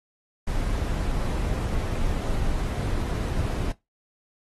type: noise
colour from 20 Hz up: brown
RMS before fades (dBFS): -26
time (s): 0.47-3.72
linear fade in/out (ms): 5
effects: noise-tail reverb RT60 0.2 s tail -20 dB re dry + AAC 32 kbps